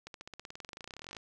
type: accelerating click train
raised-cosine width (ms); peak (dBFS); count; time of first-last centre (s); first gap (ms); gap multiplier
0.2; -27; 29; 0.07-1.168; 72; 0.95
effects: none